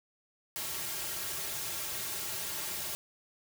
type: noise with comb filter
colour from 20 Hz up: white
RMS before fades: -37 dBFS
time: 0.56-2.95 s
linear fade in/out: 0 ms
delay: 4 ms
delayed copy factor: -0.95
effects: none